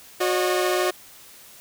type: tone cluster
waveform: sawtooth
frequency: 364 / 553 / 611 Hz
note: F#4 / C#5 / D#5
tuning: -28 / -4 / -32 cents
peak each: -18 / -25 / -22 dBFS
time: 0.2-0.91 s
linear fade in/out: 10 ms
effects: white hiss -47 dBFS RMS until 1.6 s